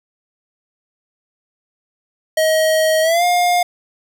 square tone with pitch glide, 632 to 709.4 Hz, D#5 to F5, +27 to +27 cents, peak -13 dBFS, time 2.37-3.63 s, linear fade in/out 5 ms, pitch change +200 cents, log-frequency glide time 3.02-3.24 s, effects none

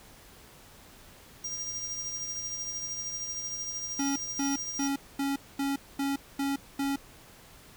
square tone with tremolo, 5700 Hz, F8, 34 cents sharp, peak -32 dBFS, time 1.44-4.88 s, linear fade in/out 5 ms, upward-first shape triangle, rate 13 Hz, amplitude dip 45%
square tone bursts, 277.2 Hz, C#4, in tune, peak -28 dBFS, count 8, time 3.99-6.96 s, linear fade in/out 5 ms, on 170 ms, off 230 ms
effects pink hiss -53 dBFS RMS until 7.76 s

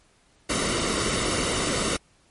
pink noise with comb filter, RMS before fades -25 dBFS, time 0.49-1.97 s, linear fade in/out 10 ms, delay 1.2 ms, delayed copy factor -0.6, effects pink hiss -61 dBFS RMS until 2.3 s + MP3 48 kbps

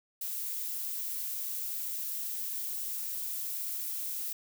violet noise, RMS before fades -36 dBFS, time 0.21-4.33 s, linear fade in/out 5 ms, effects none

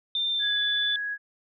sine tone with pitch glide, 3590 to 3478 Hz, A7 to A7, +34 to -21 cents, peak -24 dBFS, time 0.15-0.96 s, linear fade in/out 2 ms, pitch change -55 cents, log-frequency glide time 0.31-0.59 s
sine tone, 1664 Hz, G#6, 3 cents sharp, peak -28 dBFS, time 0.39-1.18 s, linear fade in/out 50 ms
effects none

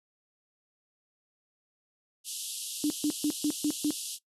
white band-pass noise, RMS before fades -38 dBFS, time 2.24-4.19 s, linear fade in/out 50 ms, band 2800 to 12000 Hz, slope 96 dB/octave
sine tone bursts, 297.2 Hz, D4, 21 cents sharp, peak -23 dBFS, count 6, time 2.84-3.906 s, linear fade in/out 0 ms, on 61 ms, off 140 ms
effects noise-tail reverb RT60 0.1 s tail -18 dB re dry + high-pass 150 Hz 12 dB/octave

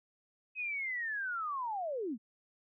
sine linear sweep, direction down, 2554 to 196 Hz, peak -34 dBFS, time 0.55-2.18 s, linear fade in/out 50 ms, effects none

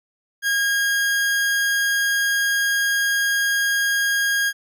40% pulse tone, 1630 Hz, G#6, 33 cents flat, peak -17 dBFS, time 0.42-4.53 s, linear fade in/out 50 ms, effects none

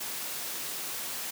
white high-pass noise, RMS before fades -36 dBFS, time 0-1.31 s, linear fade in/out 10 ms, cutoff 150 Hz, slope 12 dB/octave, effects none

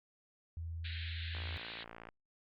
sine tone, 82.7 Hz, E2, 6 cents sharp, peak -39 dBFS, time 0.57-1.57 s, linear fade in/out 0 ms
white band-pass noise, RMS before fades -47 dBFS, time 0.84-1.84 s, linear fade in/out 10 ms, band 1500 to 4200 Hz, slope 96 dB/octave
click train, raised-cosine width 0.5 ms, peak -33 dBFS, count 43, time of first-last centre 1.35-2.088 s, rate 56.9 Hz
effects Opus 48 kbps

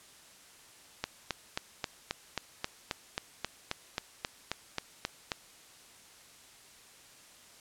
click train, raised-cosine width 0.2 ms, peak -14 dBFS, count 17, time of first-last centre 1.04-5.318 s, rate 3.74 Hz, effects white hiss -56 dBFS RMS until 7.6 s + low-pass 10000 Hz 12 dB/octave

